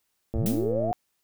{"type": "click train", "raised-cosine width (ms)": 2, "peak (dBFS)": -19, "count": 65, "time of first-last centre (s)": [0.34, 0.911], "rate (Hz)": 112}
{"type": "linear sweep", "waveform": "sine", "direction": "up", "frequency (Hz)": [50.2, 740], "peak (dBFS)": -25, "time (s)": [0.35, 0.93], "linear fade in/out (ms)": 0}
{"type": "noise with exponential decay", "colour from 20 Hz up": "blue", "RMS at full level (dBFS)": -30, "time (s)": [0.46, 0.72], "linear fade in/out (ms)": 0, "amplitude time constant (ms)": 56}
{"effects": ["white hiss -75 dBFS RMS until 1.23 s"]}